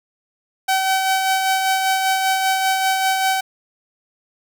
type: tone with tremolo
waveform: sawtooth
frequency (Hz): 764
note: G5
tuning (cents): -45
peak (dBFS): -11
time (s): 0.68-3.41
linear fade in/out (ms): 10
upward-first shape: sine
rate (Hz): 5.1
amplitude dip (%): 35
effects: none